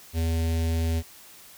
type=tone with notch filter; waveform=square; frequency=81.8 Hz; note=E2; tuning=13 cents flat; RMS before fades=-25 dBFS; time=0.13-1.03 s; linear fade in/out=50 ms; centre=1200 Hz; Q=0.83; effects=white hiss -49 dBFS RMS until 1.57 s